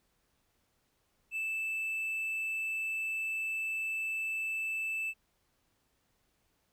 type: tone with hard clipping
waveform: triangle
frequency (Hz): 2637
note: E7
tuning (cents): 0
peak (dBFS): -33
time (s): 1.31-5.14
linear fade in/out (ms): 50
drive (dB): 5
effects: pink hiss -75 dBFS RMS until 6.72 s